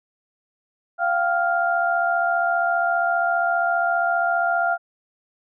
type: tone cluster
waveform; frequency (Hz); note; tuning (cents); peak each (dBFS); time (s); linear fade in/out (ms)
sine; 692 / 767 / 1400; F5 / G5 / F6; -16 / -38 / +4; -21 / -26 / -22; 0.98-4.78; 50
effects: none